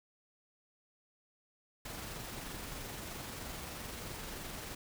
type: noise with amplitude modulation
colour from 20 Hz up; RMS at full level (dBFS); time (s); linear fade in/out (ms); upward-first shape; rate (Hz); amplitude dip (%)
pink; -43; 1.85-4.75; 5; sine; 23.1; 25
effects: none